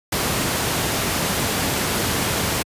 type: noise with ADSR envelope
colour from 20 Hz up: pink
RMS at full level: -18 dBFS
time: 0.12-2.63 s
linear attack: 8 ms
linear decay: 4 ms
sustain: -3 dB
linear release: 14 ms
effects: high-pass 80 Hz 12 dB/octave + resampled to 32000 Hz